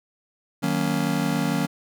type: chord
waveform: square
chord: D# minor seventh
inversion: none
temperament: just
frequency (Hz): 155.56 / 186.68 / 233.3 / 280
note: D#3 / F#3 / A#3 / C#4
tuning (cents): 0 / +16 / +2 / +18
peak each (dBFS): -28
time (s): 0.62-1.67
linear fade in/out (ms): 20
effects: none